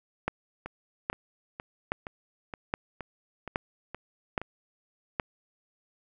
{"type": "two click trains", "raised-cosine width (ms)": 0.5, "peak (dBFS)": [-22, -12], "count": [9, 7], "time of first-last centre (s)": [[0.66, 4.416], [0.28, 5.198]], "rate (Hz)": [2.13, 1.22], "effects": []}